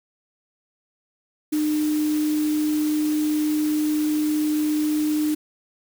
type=tone in noise; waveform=sine; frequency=303.7 Hz; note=D#4; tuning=42 cents flat; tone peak=-19 dBFS; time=1.52-5.35 s; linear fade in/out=10 ms; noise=white; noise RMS=-36 dBFS; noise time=1.52-5.35 s; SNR=+14 dB; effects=none